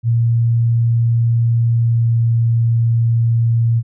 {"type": "tone with pitch glide", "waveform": "sine", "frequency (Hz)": [116.6, 115.86], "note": ["A#2", "A#2"], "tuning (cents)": [1, -10], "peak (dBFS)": -11, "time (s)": [0.03, 3.83], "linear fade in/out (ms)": 50, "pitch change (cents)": -11, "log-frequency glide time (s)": [1.75, 2.16], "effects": []}